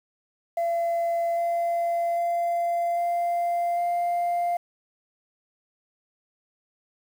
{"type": "tone with pitch steps", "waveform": "sine", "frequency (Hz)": [680, 684.3, 688.7, 693.1, 697.5], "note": ["F5", "F5", "F5", "F5", "F5"], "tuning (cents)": [-46, -35, -24, -13, -2], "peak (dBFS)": -20, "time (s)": [0.57, 4.57], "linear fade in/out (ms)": 5, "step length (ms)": 800, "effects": ["tanh soft clip ceiling -21 dBFS", "8-bit"]}